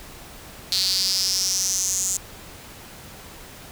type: tone with high-pass filter sweep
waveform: sawtooth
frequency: 189.1 Hz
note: F#3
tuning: 38 cents sharp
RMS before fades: -23 dBFS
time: 0.72-2.17 s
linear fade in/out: 2 ms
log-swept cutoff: 4300 to 7100 Hz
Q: 6.8
effects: pink hiss -42 dBFS RMS until 3.71 s